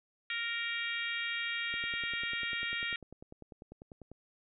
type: harmonic tone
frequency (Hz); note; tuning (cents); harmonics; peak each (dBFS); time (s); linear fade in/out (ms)
466.2; A#4; 0; 3 / 4 / 5 / 6 / 7 / 8; -42 / -38 / -38 / -43 / -42 / -45; 0.3-2.96; 2
type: click train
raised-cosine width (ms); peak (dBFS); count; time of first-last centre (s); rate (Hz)
2; -35; 25; 1.74-4.116; 10.1
effects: none